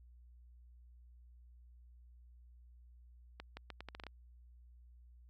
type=accelerating click train; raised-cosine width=0.3 ms; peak=-30 dBFS; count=9; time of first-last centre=3.4-4.067 s; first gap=170 ms; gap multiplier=0.78; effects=added 60 Hz sine -57 dBFS peak until 5.29 s